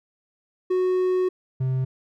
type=tone pair in turn; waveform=triangle; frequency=368.2 / 130.18 Hz; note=F#4 / C3; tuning=-8 / -8 cents; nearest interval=octave + tritone; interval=1800 cents; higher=first; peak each=-17 / -19 dBFS; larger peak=first; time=0.7-1.29 / 1.6-1.85 s; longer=first; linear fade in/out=10 ms; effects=none